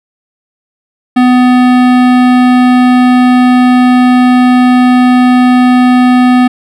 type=tone with hard clipping; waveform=sine; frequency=250 Hz; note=B3; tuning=21 cents sharp; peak=-5 dBFS; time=1.16-6.48 s; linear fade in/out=10 ms; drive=18 dB; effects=none